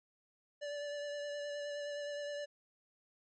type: tone with vibrato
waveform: square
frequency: 581 Hz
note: D5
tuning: 19 cents flat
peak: -40 dBFS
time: 0.61-2.46 s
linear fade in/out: 20 ms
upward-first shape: sine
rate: 9.6 Hz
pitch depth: 16 cents each way
effects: resampled to 16000 Hz